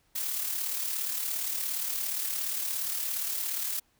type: noise with amplitude modulation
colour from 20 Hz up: blue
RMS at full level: -30 dBFS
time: 0.15-3.8 s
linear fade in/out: 10 ms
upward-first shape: sine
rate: 37.2 Hz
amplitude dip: 45%
effects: pink hiss -69 dBFS RMS until 3.99 s